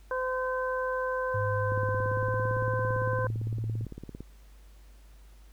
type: harmonic tone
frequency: 513 Hz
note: C5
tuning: 34 cents flat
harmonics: 1 / 2 / 3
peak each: -30 / -33 / -35 dBFS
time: 0.11-3.27 s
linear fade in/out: 2 ms
type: tone with pitch glide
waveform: sine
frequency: 103.7 to 111.14 Hz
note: G#2 to A2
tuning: -2 to +18 cents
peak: -29 dBFS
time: 1.34-3.85 s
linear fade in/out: 5 ms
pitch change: +120 cents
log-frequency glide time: 1.94-2.55 s
type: click train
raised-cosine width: 3 ms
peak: -27 dBFS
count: 45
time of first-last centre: 1.72-4.206 s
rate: 17.7 Hz
effects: added 50 Hz sine -50 dBFS peak until 5.52 s + pink hiss -63 dBFS RMS until 5.52 s